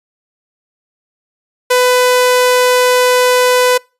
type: tone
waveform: sawtooth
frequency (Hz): 499.6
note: B4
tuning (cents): +20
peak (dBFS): -4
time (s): 1.7-3.78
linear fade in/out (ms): 10
effects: noise-tail reverb RT60 0.3 s tail -26 dB re dry + resampled to 32000 Hz